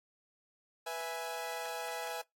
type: chord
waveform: sawtooth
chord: E major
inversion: second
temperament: equal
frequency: 493.9 / 659.3 / 830.6 Hz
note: B4 / E5 / G#5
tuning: 0 / 0 / 0 cents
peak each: -39 / -38 / -37 dBFS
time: 0.86-2.22 s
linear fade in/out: 10 ms
effects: noise-tail reverb RT60 0.2 s tail -26 dB re dry + AAC 64 kbps